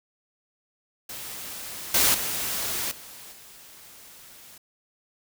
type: noise with level steps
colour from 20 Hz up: white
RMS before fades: -37 / -20 / -29 / -44 / -48 dBFS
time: 1.09-4.58 s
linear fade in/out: 5 ms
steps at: 1.94 / 2.14 / 2.91 / 3.32 s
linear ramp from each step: 5 ms
effects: none